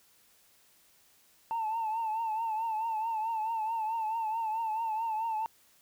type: tone with vibrato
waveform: sine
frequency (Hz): 890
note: A5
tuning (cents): +20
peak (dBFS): -28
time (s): 1.51-5.46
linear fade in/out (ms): 0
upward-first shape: triangle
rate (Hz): 4.6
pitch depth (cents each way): 76
effects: tanh soft clip ceiling -27 dBFS + white hiss -64 dBFS RMS until 5.81 s